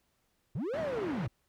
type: linear two-way sweep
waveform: triangle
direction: up then down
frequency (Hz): 98 to 664 to 98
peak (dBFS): -30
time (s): 0.55-1.28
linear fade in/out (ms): 5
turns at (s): 0.79
type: band-pass noise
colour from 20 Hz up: pink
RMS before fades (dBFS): -41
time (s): 0.73-1.27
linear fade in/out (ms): 10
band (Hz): 140 to 1800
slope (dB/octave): 12
effects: pink hiss -75 dBFS RMS until 1.48 s